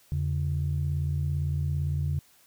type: tone pair together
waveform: sine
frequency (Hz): 84.39 / 142.1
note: E2 / C#3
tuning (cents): +41 / +43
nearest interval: major sixth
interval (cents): 902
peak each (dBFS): -27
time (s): 0.12-2.19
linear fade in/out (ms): 0
effects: tanh soft clip ceiling -19 dBFS + white hiss -60 dBFS RMS until 2.46 s